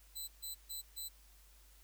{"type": "tone bursts", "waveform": "5% pulse", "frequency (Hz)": 4012, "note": "B7", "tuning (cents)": 26, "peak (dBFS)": -35, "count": 4, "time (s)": [0.15, 1.09], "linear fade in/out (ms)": 20, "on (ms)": 130, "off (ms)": 140, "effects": ["added 50 Hz sine -61 dBFS peak until 1.83 s", "white hiss -66 dBFS RMS until 1.83 s"]}